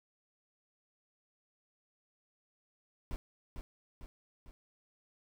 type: noise with echo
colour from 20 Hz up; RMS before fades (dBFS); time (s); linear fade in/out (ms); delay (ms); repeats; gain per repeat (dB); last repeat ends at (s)
brown; -37; 3.11-3.16; 0; 450; 3; -5; 4.51
effects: none